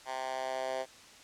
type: tone with high-pass filter sweep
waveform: 10% pulse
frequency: 130.81 Hz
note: C3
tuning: in tune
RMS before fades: -36 dBFS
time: 0.05-0.86 s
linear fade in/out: 50 ms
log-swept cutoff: 860 to 570 Hz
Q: 2.6
effects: white hiss -54 dBFS RMS until 1.23 s + low-pass 7000 Hz 12 dB/octave